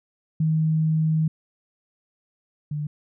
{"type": "tone pair in turn", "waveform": "sine", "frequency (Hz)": [157.9, 149.04], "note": ["D#3", "D3"], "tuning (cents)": [26, 26], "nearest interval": "minor second", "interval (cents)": 100, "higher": "first", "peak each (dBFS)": [-18, -25], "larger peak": "first", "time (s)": [[0.4, 1.28], [2.71, 2.87]], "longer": "first", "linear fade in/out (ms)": 5, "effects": []}